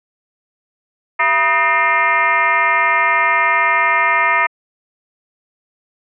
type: tone with frequency modulation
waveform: sine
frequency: 1537 Hz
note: G6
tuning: 35 cents flat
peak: -11 dBFS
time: 1.19-4.47 s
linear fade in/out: 10 ms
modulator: 287 Hz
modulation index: 2.6
effects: high-pass 400 Hz 12 dB/octave